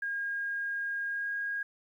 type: tone with pitch glide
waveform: sine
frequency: 1624 to 1633.4 Hz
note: G#6 to G#6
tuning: -39 to -29 cents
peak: -31 dBFS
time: 0.02-1.63 s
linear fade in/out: 5 ms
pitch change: +10 cents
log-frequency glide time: 1.08-1.28 s
effects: 11-bit